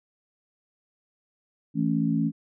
sine chord, A major, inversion second, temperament equal with one note detuned, 163.49 / 220 / 277.2 Hz, E3 / A3 / C#4, -14 / 0 / 0 cents, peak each -26 dBFS, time 1.74-2.32 s, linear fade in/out 50 ms, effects none

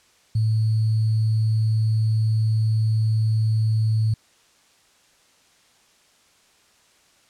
sine tone with sample-and-hold, 110 Hz, A2, in tune, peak -17 dBFS, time 0.35-4.14 s, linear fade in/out 5 ms, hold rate 4410 Hz, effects white hiss -58 dBFS RMS until 7.29 s + low-pass 8000 Hz 12 dB/octave

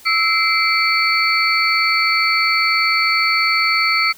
sine tone cluster, 1311 / 2079 / 2318 / 4453 Hz, E6 / C7 / D7 / C#8, -10 / -12 / -23 / +7 cents, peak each -19 dBFS, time 0.05-4.13 s, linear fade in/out 20 ms, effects white hiss -44 dBFS RMS until 4.17 s

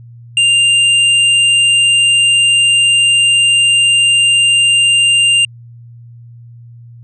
square tone, 2794 Hz, F7, in tune, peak -8 dBFS, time 0.37-5.45 s, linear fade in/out 2 ms, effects added 118 Hz sine -33 dBFS peak until 7.03 s + resampled to 22050 Hz

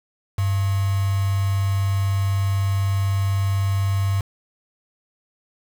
sine tone with quantisation, 98 Hz, G2, in tune, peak -18 dBFS, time 0.38-4.21 s, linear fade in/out 5 ms, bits 5, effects none

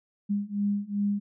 sine beating tone pair, 201.9 / 204.5 Hz, G#3 / G#3, -49 / -26 cents, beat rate 2.6 Hz, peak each -29 / -28 dBFS, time 0.29-1.2 s, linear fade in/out 20 ms, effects none

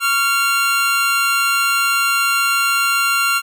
25% pulse tone pair together, 1108.7 / 1383.6 Hz, C#6 / F6, 0 / -17 cents, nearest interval major third, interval 383 cents, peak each -21 / -11 dBFS, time 0-3.42 s, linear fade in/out 50 ms, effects none

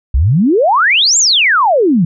sine exponential two-way sweep, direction up then down, 56.7 to 7600 to 154.7 Hz, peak -7 dBFS, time 0.14-2.05 s, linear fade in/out 5 ms, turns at 1.18 s, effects none

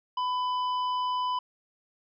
triangle tone with hard clipping, 1000 Hz, B5, 21 cents sharp, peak -28 dBFS, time 0.17-1.39 s, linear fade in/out 5 ms, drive 11 dB, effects resampled to 16000 Hz

